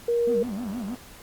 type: tone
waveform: sine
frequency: 472.1 Hz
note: A#4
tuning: 22 cents sharp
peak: -20 dBFS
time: 0.08-0.43 s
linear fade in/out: 5 ms
type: tone with vibrato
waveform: triangle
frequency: 220 Hz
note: A3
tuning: in tune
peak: -27 dBFS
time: 0.27-0.95 s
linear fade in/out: 5 ms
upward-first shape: sine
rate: 6.4 Hz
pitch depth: 240 cents each way
type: click train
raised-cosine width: 1 ms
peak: -30 dBFS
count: 51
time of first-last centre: 0.44-0.957 s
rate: 96.8 Hz
effects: pink hiss -47 dBFS RMS until 1.22 s + Opus 48 kbps